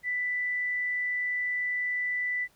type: tone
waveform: sine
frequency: 1983 Hz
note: B6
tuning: 7 cents sharp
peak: -27 dBFS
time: 0.03-2.48 s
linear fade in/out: 50 ms
effects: pink hiss -64 dBFS RMS until 2.55 s